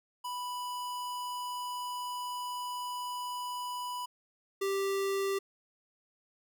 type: tone pair in turn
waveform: square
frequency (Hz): 988 / 392.1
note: B5 / G4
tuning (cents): 0 / 0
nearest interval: octave + major third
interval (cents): 1600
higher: first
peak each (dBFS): -36 / -30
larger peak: second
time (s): 0.24-4.06 / 4.61-5.39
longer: first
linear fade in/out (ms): 10
effects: none